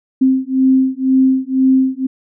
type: beating tone pair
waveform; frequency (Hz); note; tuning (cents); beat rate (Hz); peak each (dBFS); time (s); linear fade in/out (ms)
sine; 261.6 / 263.6; C4 / C4; 0 / +13; 2; -13; 0.21-2.07; 10
effects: none